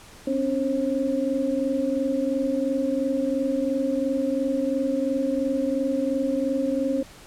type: tone cluster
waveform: sine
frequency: 261.2 / 284.1 / 536 Hz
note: C4 / C#4 / C5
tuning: -3 / +43 / +42 cents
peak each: -26 dBFS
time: 0.27-7.03 s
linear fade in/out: 5 ms
effects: pink hiss -47 dBFS RMS until 7.26 s + low-pass 11000 Hz 12 dB/octave